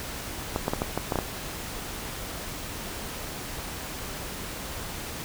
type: clicks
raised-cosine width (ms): 1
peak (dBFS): -11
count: 8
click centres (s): 0.561 / 0.681 / 0.735 / 0.819 / 0.976 / 1.122 / 1.157 / 1.188
effects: pink hiss -36 dBFS RMS until 5.24 s